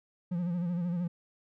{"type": "tone with vibrato", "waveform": "triangle", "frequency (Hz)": 174.61, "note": "F3", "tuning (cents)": 0, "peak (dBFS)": -27, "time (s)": [0.31, 1.08], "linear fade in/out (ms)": 10, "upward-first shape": "sine", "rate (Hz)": 13, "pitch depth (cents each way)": 64, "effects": []}